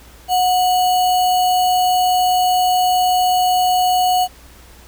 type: tone with sample-and-hold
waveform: sine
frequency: 732 Hz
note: F#5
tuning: 19 cents flat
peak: -12 dBFS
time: 0.28-4.28 s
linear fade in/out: 50 ms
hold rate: 3675 Hz
effects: added 60 Hz sine -44 dBFS peak until 4.87 s + pink hiss -45 dBFS RMS until 4.87 s